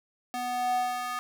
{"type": "tone with high-pass filter sweep", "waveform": "square", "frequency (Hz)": 247, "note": "B3", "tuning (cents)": 0, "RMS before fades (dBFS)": -30, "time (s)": [0.34, 1.19], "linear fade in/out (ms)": 0, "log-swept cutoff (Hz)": [510, 1100], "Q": 4.9, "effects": []}